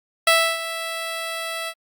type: tone with ADSR envelope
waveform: 10% pulse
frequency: 659.3 Hz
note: E5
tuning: in tune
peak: -4 dBFS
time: 0.27-1.74 s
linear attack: 4 ms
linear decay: 300 ms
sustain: -14 dB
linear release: 58 ms
effects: Opus 48 kbps